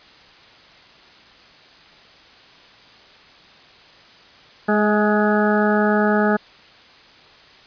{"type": "harmonic tone with a mistuned harmonic", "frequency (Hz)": 209.7, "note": "G#3", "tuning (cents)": 17, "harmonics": [1, 2, 3, 4, 6, 7, 8], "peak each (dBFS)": [-18, -21, -23, -24, -26, -26, -27], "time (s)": [4.68, 6.37], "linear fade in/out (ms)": 10, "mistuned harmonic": 3, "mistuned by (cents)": 20, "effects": ["white hiss -47 dBFS RMS until 7.66 s", "resampled to 11025 Hz"]}